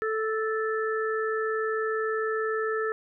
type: harmonic tone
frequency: 438.9 Hz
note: A4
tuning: 4 cents flat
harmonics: 1 / 3 / 4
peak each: -27 / -32 / -33 dBFS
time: 0.02-2.92 s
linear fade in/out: 0 ms
effects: none